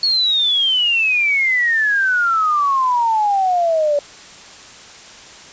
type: exponential sweep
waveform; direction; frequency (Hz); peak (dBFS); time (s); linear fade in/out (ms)
sine; down; 4399 to 570; -13; 0.03-3.99; 2
effects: white hiss -39 dBFS RMS until 5.52 s + resampled to 16000 Hz